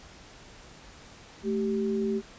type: tone pair together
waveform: sine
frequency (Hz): 218.3 / 389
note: A3 / G4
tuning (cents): -13 / -13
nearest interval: minor seventh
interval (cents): 1000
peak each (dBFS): -28 / -28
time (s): 1.43-2.22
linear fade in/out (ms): 50
effects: pink hiss -50 dBFS RMS until 2.38 s + resampled to 16000 Hz